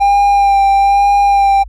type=tone with vibrato; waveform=triangle; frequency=798 Hz; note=G5; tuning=31 cents sharp; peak=-5 dBFS; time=0-1.64 s; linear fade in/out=20 ms; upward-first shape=sine; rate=1.1 Hz; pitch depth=19 cents each way; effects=added 50 Hz sine -28 dBFS peak until 1.68 s